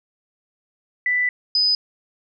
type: tone pair in turn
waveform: sine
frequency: 1984 / 4999 Hz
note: B6 / D#8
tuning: +7 / +7 cents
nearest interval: octave + major third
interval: 1600 cents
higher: second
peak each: -17 / -15 dBFS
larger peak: second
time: 1.06-1.29 / 1.55-1.75 s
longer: first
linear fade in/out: 2 ms
effects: none